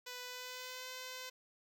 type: tone with pitch glide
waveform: 5% pulse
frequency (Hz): 497 to 511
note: B4 to C5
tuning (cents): +11 to -41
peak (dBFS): -33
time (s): 0.06-1.3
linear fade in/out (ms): 10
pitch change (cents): +48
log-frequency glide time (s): 0.24-0.88
effects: none